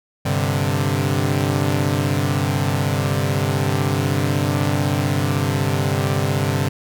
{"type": "chord", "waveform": "sawtooth", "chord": "G suspended fourth", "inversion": "none", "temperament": "equal", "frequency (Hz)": [98, 130.81, 146.83], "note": ["G2", "C3", "D3"], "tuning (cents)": [0, 0, 0], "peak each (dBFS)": -18, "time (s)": [0.25, 6.69], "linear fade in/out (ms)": 10, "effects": []}